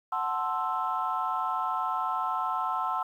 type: chord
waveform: sine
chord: F# half-diminished seventh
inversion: none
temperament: equal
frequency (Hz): 740 / 880 / 1046.5 / 1318.5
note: F#5 / A5 / C6 / E6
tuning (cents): 0 / 0 / 0 / 0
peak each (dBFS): -33 / -33 / -31 / -31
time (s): 0.12-3.03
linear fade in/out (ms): 5
effects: tanh soft clip ceiling -18 dBFS + 10-bit